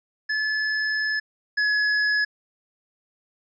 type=tone pair in turn; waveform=square; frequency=1725 / 1694.4 Hz; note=A6 / G#6; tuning=-35 / +34 cents; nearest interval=unison; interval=31 cents; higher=first; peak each=-23 / -20 dBFS; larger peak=second; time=0.29-1.2 / 1.57-2.25 s; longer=first; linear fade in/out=10 ms; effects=resampled to 16000 Hz